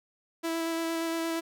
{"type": "tone with vibrato", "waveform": "sawtooth", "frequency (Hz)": 329.6, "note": "E4", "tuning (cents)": 0, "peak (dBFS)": -25, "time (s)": [0.43, 1.41], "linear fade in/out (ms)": 20, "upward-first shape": "square", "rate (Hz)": 8.6, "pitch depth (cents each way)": 9, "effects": []}